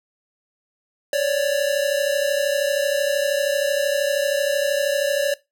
square tone pair together, 553 / 585.9 Hz, C#5 / D5, -4 / -4 cents, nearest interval minor second, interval 100 cents, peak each -22 dBFS, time 1.13-5.34 s, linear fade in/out 2 ms, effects noise-tail reverb RT60 0.2 s tail -19 dB re dry

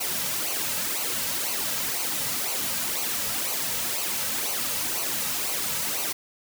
white noise with flanger, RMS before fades -28 dBFS, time 0-6.13 s, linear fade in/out 10 ms, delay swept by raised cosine 0.56 to 2.86 ms, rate 2 Hz, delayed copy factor -0.65, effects none

